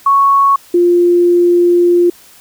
sine tone pair in turn, 1108.7 / 349.8 Hz, C#6 / F4, 0 / +3 cents, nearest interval octave + minor sixth, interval 1997 cents, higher first, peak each -6 dBFS, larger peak neither, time 0.06-0.56 / 0.74-2.1 s, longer second, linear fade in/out 5 ms, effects white hiss -42 dBFS RMS until 2.4 s

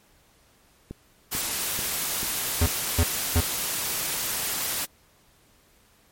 click train, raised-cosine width 3 ms, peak -22 dBFS, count 5, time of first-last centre 0.91-2.672 s, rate 2.27 Hz
white noise, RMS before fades -28 dBFS, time 1.31-4.86 s, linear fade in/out 20 ms
square tone bursts, 83.4 Hz, E2, 21 cents sharp, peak -18 dBFS, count 3, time 2.61-3.406 s, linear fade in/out 5 ms, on 52 ms, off 320 ms
effects pink hiss -60 dBFS RMS until 6.11 s + MP3 64 kbps

